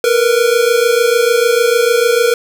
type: tone pair together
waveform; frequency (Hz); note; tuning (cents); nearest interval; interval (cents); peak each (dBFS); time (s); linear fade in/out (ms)
square; 460 / 486.7; A#4 / B4; -23 / -25; minor second; 98; -13; 0.04-2.34; 2
effects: none